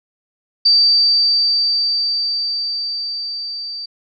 sine tone with level ramp, 4644 Hz, D8, 20 cents flat, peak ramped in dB -8 to -25 dBFS, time 0.65-3.86 s, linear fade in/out 10 ms, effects none

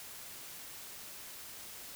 silence, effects white hiss -48 dBFS RMS until 1.95 s

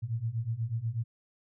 sine beating tone pair, 110 / 118.2 Hz, A2 / A#2, 0 / +24 cents, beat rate 8.2 Hz, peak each -34 / -32 dBFS, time 0.02-1.04 s, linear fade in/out 20 ms, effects none

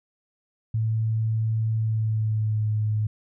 sine tone with pitch glide, 111 to 107.28 Hz, A2 to A2, +16 to -43 cents, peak -21 dBFS, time 0.74-3.07 s, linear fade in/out 5 ms, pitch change -59 cents, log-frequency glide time 1.75-2.68 s, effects none

